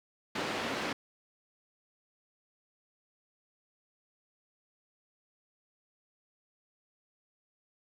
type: band-pass noise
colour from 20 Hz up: pink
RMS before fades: -35 dBFS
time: 0.35-0.93 s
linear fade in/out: 5 ms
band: 240 to 3600 Hz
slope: 12 dB/octave
effects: none